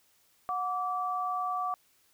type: tone pair together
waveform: sine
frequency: 731 / 1159.3 Hz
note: F#5 / D6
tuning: -21 / -23 cents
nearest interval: minor sixth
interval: 798 cents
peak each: -33 / -31 dBFS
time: 0.49-1.74 s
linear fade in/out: 0 ms
effects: white hiss -67 dBFS RMS until 2.13 s